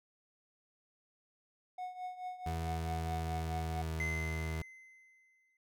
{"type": "tone with tremolo", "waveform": "triangle", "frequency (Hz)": 732, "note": "F#5", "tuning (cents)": -19, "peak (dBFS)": -35, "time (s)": [1.78, 3.82], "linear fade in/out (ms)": 5, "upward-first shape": "triangle", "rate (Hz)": 4.6, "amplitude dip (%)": 80}
{"type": "tone with pitch glide", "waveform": "30% pulse", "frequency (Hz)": [82.1, 79.9], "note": ["E2", "D#2"], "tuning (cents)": [-6, 47], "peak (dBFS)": -33, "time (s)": [2.46, 4.62], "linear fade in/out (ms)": 5, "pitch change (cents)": -47, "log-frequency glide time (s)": [2.64, 4.08]}
{"type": "tone with exponential decay", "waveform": "triangle", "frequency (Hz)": 2058, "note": "C7", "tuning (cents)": -29, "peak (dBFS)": -32, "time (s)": [4, 5.57], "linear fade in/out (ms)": 2, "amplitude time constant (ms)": 340}
{"effects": []}